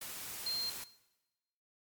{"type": "tone in noise", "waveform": "sine", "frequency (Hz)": 4186, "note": "C8", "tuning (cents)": 0, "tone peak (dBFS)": -33, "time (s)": [0.46, 0.7], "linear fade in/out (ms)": 5, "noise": "white", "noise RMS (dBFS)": -44, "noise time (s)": [0.01, 0.84], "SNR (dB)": 8, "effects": ["noise-tail reverb RT60 1.0 s tail -17 dB re dry", "MP3 96 kbps"]}